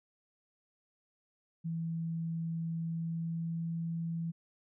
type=tone with pitch glide; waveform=sine; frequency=164.81 to 166.15 Hz; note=E3 to E3; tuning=0 to +14 cents; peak=-33 dBFS; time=1.64-4.32 s; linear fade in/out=20 ms; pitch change=+14 cents; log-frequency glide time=2.77-3.73 s; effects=none